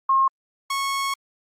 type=tone pair in turn; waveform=sine / sawtooth; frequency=1073 / 1099.3 Hz; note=C6 / C#6; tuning=+43 / -15 cents; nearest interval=unison; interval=42 cents; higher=second; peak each=-15 / -19 dBFS; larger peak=first; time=0.09-0.28 / 0.7-1.14 s; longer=second; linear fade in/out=5 ms; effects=low-pass 12000 Hz 12 dB/octave + Opus 48 kbps